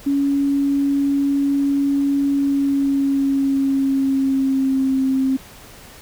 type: tone with pitch glide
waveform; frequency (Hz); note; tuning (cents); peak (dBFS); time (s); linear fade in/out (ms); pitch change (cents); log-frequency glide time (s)
sine; 280 to 265; C#4 to C4; +18 to +22; -15; 0.06-5.37; 10; -96; 2.33-5.05
effects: pink hiss -42 dBFS RMS until 6.01 s